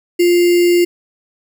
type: tone with sample-and-hold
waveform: sine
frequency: 350 Hz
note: F4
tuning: 4 cents sharp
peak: -8 dBFS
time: 0.19-0.85 s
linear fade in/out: 10 ms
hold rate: 2450 Hz
effects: none